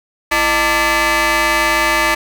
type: ring-modulated tone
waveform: 15% pulse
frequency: 281.3 Hz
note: C#4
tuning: 26 cents sharp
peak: -3 dBFS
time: 0.31-2.15 s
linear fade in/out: 10 ms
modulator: 1460 Hz
effects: none